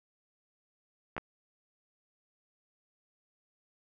clicks, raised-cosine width 0.5 ms, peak -21 dBFS, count 2, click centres 1.166 / 1.18 s, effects none

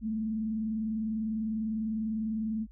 sine tone with vibrato, 218.8 Hz, A3, 9 cents flat, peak -29 dBFS, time 0.01-2.67 s, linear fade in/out 50 ms, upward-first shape sine, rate 20 Hz, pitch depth 65 cents each way, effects added 51 Hz sine -49 dBFS peak until 2.71 s

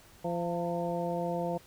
harmonic tone with a mistuned harmonic, 172 Hz, F3, 26 cents flat, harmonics 1 / 2 / 3 / 4 / 5, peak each -35 / -38 / -34 / -36 / -40 dBFS, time 0.24-1.58 s, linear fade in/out 10 ms, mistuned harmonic 5, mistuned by +78 cents, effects pink hiss -57 dBFS RMS until 1.66 s

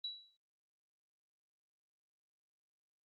sine tone with exponential decay, 3917 Hz, B7, 15 cents flat, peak -36 dBFS, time 0.04-0.37 s, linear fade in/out 5 ms, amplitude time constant 70 ms, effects Opus 32 kbps

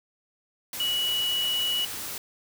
sine tone in noise, 2933 Hz, F#7, 16 cents flat, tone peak -24 dBFS, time 0.8-1.85 s, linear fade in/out 2 ms, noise white, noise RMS -35 dBFS, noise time 0.73-2.18 s, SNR +8 dB, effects none

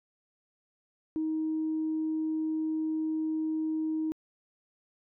sine tone, 314.9 Hz, D#4, 21 cents sharp, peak -27 dBFS, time 1.16-4.12 s, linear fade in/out 0 ms, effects tanh soft clip ceiling -23 dBFS

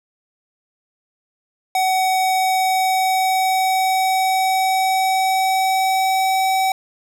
square tone with pitch glide, 752 to 762.5 Hz, F#5 to G5, +28 to -48 cents, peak -16 dBFS, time 1.75-6.72 s, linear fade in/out 2 ms, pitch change +24 cents, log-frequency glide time 2.17-6.45 s, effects none

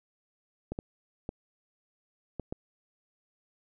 clicks, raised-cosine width 2 ms, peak -21 dBFS, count 5, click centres 0.72 / 0.789 / 1.291 / 2.397 / 2.525 s, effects none

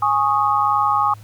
sine chord, Ab suspended fourth, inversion none, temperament equal with one note detuned, 830.6 / 1101.7 / 1244.5 Hz, Ab5 / Db6 / Eb6, 0 / -11 / 0 cents, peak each -19 dBFS, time 0.02-1.14 s, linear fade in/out 5 ms, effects added 106 Hz sine -38 dBFS peak until 1.23 s + pink hiss -50 dBFS RMS until 1.23 s

